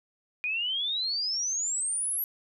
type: exponential sweep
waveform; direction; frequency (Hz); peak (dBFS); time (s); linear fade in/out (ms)
sine; up; 2428 to 11840; -27; 0.44-2.24; 0
effects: none